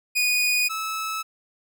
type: tone pair in turn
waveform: sawtooth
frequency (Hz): 2469 / 1302.6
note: D#7 / E6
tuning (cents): -14 / -21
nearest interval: major seventh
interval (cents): 1107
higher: first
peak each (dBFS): -16 / -23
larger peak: first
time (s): 0.15-0.69 / 0.69-1.23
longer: neither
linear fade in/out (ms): 20
effects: none